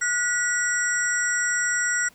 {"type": "tone cluster", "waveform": "sine", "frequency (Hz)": [1449, 1939, 5710, 7630], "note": ["F#6", "B6", "F8", "A#8"], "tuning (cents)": [-37, -32, 37, 39], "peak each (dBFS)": [-24, -27, -32, -27], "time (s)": [0.01, 2.09], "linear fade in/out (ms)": 10, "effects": ["pink hiss -55 dBFS RMS until 2.14 s"]}